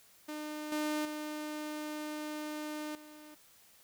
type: tone with level steps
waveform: sawtooth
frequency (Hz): 302.9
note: D#4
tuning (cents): -46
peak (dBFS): -35 / -28 / -34 / -47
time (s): 0.28-3.35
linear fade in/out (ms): 10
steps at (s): 0.72 / 1.05 / 2.95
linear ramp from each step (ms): 2
effects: white hiss -62 dBFS RMS until 3.83 s